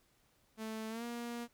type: tone with pitch glide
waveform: sawtooth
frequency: 220 to 237.2 Hz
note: A3 to A#3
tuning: 0 to +30 cents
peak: -36 dBFS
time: 0.57-1.48 s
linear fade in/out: 50 ms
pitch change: +130 cents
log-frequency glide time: 0.89-1.04 s
effects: pink hiss -72 dBFS RMS until 1.53 s